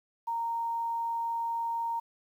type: tone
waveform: sine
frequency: 926 Hz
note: A#5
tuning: 12 cents flat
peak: -29 dBFS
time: 0.27-2 s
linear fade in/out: 10 ms
effects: 10-bit